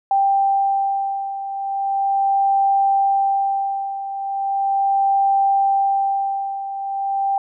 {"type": "beating tone pair", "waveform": "sine", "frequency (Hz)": [787, 787.38], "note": ["G5", "G5"], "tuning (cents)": [7, 7], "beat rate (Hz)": 0.38, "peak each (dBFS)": [-17, -22], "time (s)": [0.11, 7.38], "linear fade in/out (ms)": 2, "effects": []}